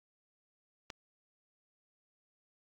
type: click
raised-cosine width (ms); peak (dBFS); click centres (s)
0.2; -24; 0.902
effects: AAC 64 kbps